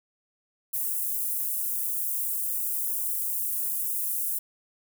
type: high-pass noise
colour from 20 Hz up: white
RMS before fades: -29 dBFS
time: 0.73-4.39 s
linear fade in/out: 10 ms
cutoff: 9800 Hz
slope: 24 dB/octave
effects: none